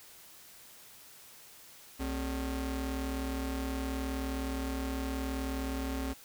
40% pulse ring-modulated tone, 164.81 Hz, E3, in tune, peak -29 dBFS, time 1.99-6.14 s, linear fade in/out 20 ms, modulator 102 Hz, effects white hiss -54 dBFS RMS until 6.24 s

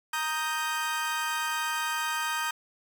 30% pulse chord, Eb major, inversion second, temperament equal, 932.3 / 1244.5 / 1568 Hz, Bb5 / Eb6 / G6, 0 / 0 / 0 cents, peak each -30 dBFS, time 0.13-2.51 s, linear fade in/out 5 ms, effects none

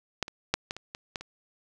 clicks, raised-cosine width 0.2 ms, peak -10 / -22 / -6 / -15 / -23 / -20 / -15 / -25 dBFS, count 8, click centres 0.227 / 0.281 / 0.54 / 0.709 / 0.766 / 0.949 / 1.158 / 1.21 s, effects none

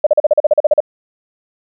sine tone bursts, 601 Hz, D5, 40 cents sharp, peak -5 dBFS, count 12, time 0.04-0.804 s, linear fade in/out 5 ms, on 27 ms, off 40 ms, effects none

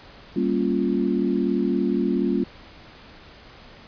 sine chord, G half-diminished seventh, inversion none, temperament equal, 196 / 233.1 / 277.2 / 349.2 Hz, G3 / Bb3 / Db4 / F4, 0 / 0 / 0 / 0 cents, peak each -25 dBFS, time 0.36-2.44 s, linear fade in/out 5 ms, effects pink hiss -46 dBFS RMS until 3.87 s + resampled to 11025 Hz

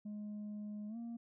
sine tone with pitch glide, 209.1 to 233.4 Hz, G#3 to A#3, +12 to +2 cents, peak -39 dBFS, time 0.05-1.17 s, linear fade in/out 10 ms, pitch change +190 cents, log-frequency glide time 0.88-0.97 s, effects tanh soft clip ceiling -41 dBFS

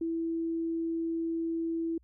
sine tone, 330 Hz, E4, 2 cents sharp, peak -29 dBFS, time 0.01-1.98 s, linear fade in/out 5 ms, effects added 60 Hz sine -60 dBFS peak until 2.03 s

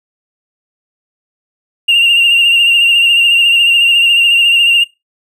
triangle tone with vibrato, 2784 Hz, F7, 6 cents flat, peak -3 dBFS, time 1.88-4.84 s, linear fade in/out 10 ms, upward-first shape sine, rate 14 Hz, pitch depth 38 cents each way, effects noise-tail reverb RT60 0.2 s tail -21 dB re dry + tanh soft clip ceiling -2 dBFS

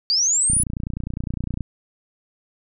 sine linear sweep, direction up, 4532 to 10190 Hz, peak -16 dBFS, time 0.1-0.63 s, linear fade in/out 0 ms
click train, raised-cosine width 5 ms, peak -14 dBFS, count 34, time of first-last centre 0.5-1.607 s, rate 29.8 Hz
effects none

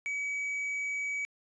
triangle tone with tanh clipping, 2275 Hz, C#7, 44 cents sharp, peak -32 dBFS, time 0.06-1.25 s, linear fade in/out 0 ms, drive 8 dB, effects resampled to 22050 Hz

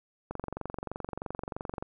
click train, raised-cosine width 1 ms, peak -21 dBFS, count 36, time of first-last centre 0.31-1.825 s, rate 23.1 Hz, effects none

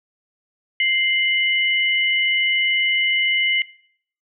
sine tone pair together, 2093 / 2960 Hz, C7 / F#7, 0 / 0 cents, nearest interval tritone, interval 600 cents, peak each -17 / -21 dBFS, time 0.8-3.62 s, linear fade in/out 2 ms, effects noise-tail reverb RT60 0.6 s tail -21 dB re dry

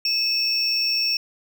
triangle tone pair together, 2600 / 5462 Hz, E7 / F8, -24 / -39 cents, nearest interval octave + minor second, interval 1285 cents, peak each -26 / -19 dBFS, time 0.05-1.17 s, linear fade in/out 2 ms, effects none

